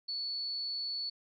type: tone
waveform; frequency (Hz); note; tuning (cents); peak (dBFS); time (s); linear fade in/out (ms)
sine; 4435; C#8; 0; -34; 0.08-1.1; 10
effects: none